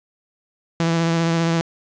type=tone with vibrato; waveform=sawtooth; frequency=166.2 Hz; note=E3; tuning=15 cents sharp; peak=-13 dBFS; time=0.8-1.61 s; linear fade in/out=0 ms; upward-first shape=sine; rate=15 Hz; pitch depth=19 cents each way; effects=resampled to 16000 Hz + 8-bit